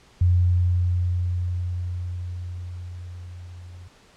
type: tone with level ramp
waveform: sine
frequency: 88.9 Hz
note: F2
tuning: 31 cents sharp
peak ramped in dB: -14 to -39 dBFS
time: 0.21-3.88 s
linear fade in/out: 5 ms
effects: pink hiss -54 dBFS RMS until 4.16 s + low-pass 7000 Hz 12 dB/octave